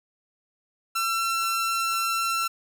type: tone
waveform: sawtooth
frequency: 1349 Hz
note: E6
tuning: 40 cents sharp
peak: -20 dBFS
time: 0.95-2.48 s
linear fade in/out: 10 ms
effects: none